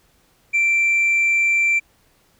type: tone with tanh clipping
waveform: sine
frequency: 2349 Hz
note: D7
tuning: in tune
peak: -15 dBFS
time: 0.53-1.8 s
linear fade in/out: 20 ms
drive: 1 dB
effects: pink hiss -59 dBFS RMS until 2.39 s